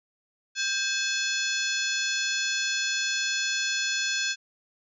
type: harmonic tone with a mistuned harmonic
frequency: 859 Hz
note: A5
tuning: 42 cents flat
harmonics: 2 / 3 / 4 / 5 / 6 / 7 / 8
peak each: -30 / -32 / -33 / -34 / -35 / -35 / -36 dBFS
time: 0.55-4.36 s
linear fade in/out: 50 ms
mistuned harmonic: 2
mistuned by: -140 cents
effects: none